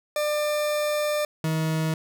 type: tone pair in turn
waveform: 40% pulse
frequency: 597 / 158.86 Hz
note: D5 / D#3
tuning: +28 / +36 cents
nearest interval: octave + major seventh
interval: 2292 cents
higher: first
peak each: -22 dBFS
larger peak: neither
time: 0.16-1.25 / 1.44-1.94 s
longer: first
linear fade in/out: 2 ms
effects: none